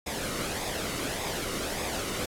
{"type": "noise with flanger", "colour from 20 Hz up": "pink", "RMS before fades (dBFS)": -33, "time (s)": [0.06, 2.26], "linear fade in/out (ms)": 10, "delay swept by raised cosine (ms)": [0.68, 1.22], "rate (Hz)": 1.7, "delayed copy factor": -0.5, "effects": ["low-pass 12000 Hz 12 dB/octave", "AAC 64 kbps"]}